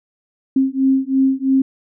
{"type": "beating tone pair", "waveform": "sine", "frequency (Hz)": [265.3, 268.3], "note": ["C4", "C4"], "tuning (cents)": [24, 44], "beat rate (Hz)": 3, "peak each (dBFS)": -16, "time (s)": [0.56, 1.62], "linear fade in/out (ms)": 5, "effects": []}